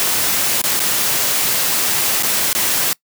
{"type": "noise with dropouts", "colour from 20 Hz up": "white", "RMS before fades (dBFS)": -17, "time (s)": [0, 2.93], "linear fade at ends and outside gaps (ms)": 0, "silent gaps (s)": [[0.616, 0.639], [0.794, 0.802], [2.225, 2.233], [2.53, 2.55]], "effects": ["noise-tail reverb RT60 0.1 s tail -23 dB re dry", "high-pass 100 Hz 12 dB/octave"]}